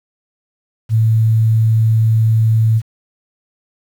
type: tone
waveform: sine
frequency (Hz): 111.5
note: A2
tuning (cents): +23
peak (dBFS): -9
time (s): 0.89-2.82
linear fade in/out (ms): 50
effects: 7-bit